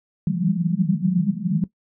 white band-pass noise, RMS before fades -21 dBFS, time 0.27-1.64 s, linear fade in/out 2 ms, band 160 to 200 Hz, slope 96 dB/octave, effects noise-tail reverb RT60 0.1 s tail -17 dB re dry

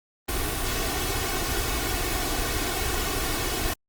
pink noise with comb filter, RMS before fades -27 dBFS, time 0.28-3.74 s, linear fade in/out 10 ms, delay 2.7 ms, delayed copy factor +0.65, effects Opus 24 kbps

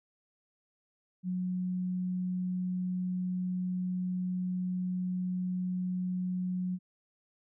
sine tone, 182.3 Hz, F#3, 25 cents flat, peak -30 dBFS, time 1.23-6.79 s, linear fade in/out 50 ms, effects none

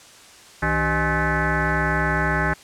sine tone with frequency modulation, 839 Hz, G#5, 17 cents sharp, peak -18 dBFS, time 0.62-2.54 s, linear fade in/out 10 ms, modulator 226 Hz, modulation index 4.5, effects white hiss -46 dBFS RMS until 2.63 s + low-pass 8000 Hz 12 dB/octave

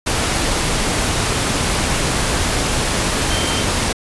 sine tone in noise, 3136 Hz, G7, in tune, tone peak -25 dBFS, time 3.3-3.63 s, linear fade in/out 10 ms, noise pink, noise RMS -18 dBFS, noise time 0.06-3.93 s, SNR -10 dB, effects resampled to 24000 Hz

